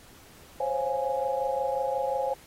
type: chord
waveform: sine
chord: Db major seventh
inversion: third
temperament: equal with one note detuned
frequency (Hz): 523.3 / 548.9 / 698.5 / 830.6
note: C5 / Db5 / F5 / Ab5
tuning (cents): 0 / -17 / 0 / 0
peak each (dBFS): -30 / -31 / -36 / -30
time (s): 0.6-2.34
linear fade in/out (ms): 5
effects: pink hiss -53 dBFS RMS until 2.46 s + AAC 48 kbps